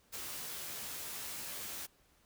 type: noise with comb filter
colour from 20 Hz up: white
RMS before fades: -43 dBFS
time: 0.12-1.87 s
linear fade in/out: 20 ms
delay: 14 ms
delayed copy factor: +0.5
effects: pink hiss -69 dBFS RMS until 2.25 s